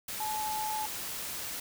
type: tone in noise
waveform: sine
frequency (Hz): 859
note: A5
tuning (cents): -42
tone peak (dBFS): -32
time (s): 0.2-0.86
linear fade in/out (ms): 5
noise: white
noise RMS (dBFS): -38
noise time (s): 0.08-1.6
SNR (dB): +3
effects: none